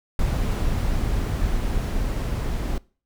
brown noise with level ramp, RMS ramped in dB -22 to -25 dBFS, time 0.19-2.78 s, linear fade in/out 2 ms, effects noise-tail reverb RT60 0.4 s tail -23 dB re dry

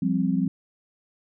sine chord, F suspended second, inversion none, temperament just, 174.61 / 196.44 / 261.9 Hz, F3 / G3 / C4, 0 / +4 / +2 cents, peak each -25 dBFS, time 0.02-0.48 s, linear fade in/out 5 ms, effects none

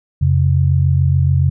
sine tone pair together, 88.36 / 135.4 Hz, F2 / C#3, +21 / -40 cents, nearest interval perfect fifth, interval 739 cents, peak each -13 dBFS, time 0.21-1.5 s, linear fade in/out 10 ms, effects none

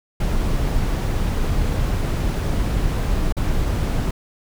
brown noise with dropouts, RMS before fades -20 dBFS, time 0.2-4.11 s, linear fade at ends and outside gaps 5 ms, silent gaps 3.325-3.367 s, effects none

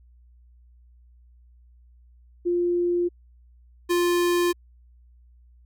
sine / square tone pair in turn, 350 / 350 Hz, F4 / F4, +4 / +4 cents, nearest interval unison, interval 0 cents, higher neither, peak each -20 dBFS, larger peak neither, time 2.45-3.09 / 3.89-4.53 s, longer neither, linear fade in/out 20 ms, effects added 60 Hz sine -51 dBFS peak until 5.65 s

